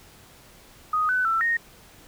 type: tone with pitch steps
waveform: sine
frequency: 1247 / 1503 / 1334 / 1857 Hz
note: D#6 / F#6 / E6 / A#6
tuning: +3 / +27 / +20 / -7 cents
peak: -20 dBFS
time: 0.93-1.57 s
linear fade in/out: 5 ms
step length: 160 ms
effects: pink hiss -51 dBFS RMS until 2.07 s